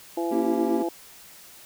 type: harmonic tone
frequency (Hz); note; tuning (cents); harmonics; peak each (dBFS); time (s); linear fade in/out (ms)
169.1; E3; +44; 2 / 3 / 4 / 5; -26 / -33 / -33 / -33; 0.17-0.89; 5
type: chord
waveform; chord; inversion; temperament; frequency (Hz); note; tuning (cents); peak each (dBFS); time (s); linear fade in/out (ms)
triangle; A# diminished seventh; none; equal; 233.1 / 277.2 / 329.6 / 392; A#3 / C#4 / E4 / G4; 0 / 0 / 0 / 0; -27; 0.31-0.83; 10
effects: white hiss -48 dBFS RMS until 1.65 s